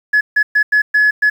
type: tone bursts at uneven times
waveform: sine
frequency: 1700 Hz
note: G#6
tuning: 40 cents sharp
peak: -7 dBFS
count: 6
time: 0.13-0.21 / 0.36-0.43 / 0.55-0.63 / 0.72-0.82 / 0.94-1.11 / 1.22-1.3 s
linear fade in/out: 10 ms
effects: tanh soft clip ceiling -6 dBFS + 7-bit